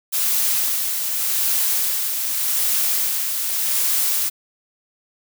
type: noise with tremolo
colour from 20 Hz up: blue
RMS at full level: -19 dBFS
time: 0.12-4.3 s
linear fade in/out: 20 ms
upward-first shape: sine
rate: 0.85 Hz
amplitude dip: 40%
effects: none